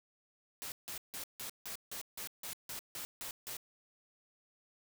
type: noise bursts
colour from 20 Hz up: white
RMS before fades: -43 dBFS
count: 12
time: 0.62-3.568 s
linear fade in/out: 0 ms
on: 99 ms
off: 160 ms
effects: none